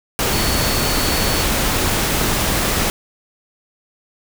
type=tone in noise; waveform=sine; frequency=4435 Hz; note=C#8; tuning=in tune; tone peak=-26 dBFS; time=0.33-1.43 s; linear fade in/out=0 ms; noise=pink; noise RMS=-18 dBFS; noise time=0.19-2.9 s; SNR=-11 dB; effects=none